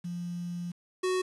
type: tone pair in turn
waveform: sine / square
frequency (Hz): 174.61 / 370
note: F3 / F#4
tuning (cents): 0 / 0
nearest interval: octave + minor second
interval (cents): 1300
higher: second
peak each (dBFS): -33 / -27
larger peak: second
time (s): 0.04-0.72 / 1.03-1.22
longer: first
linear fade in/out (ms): 10
effects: resampled to 24000 Hz + 9-bit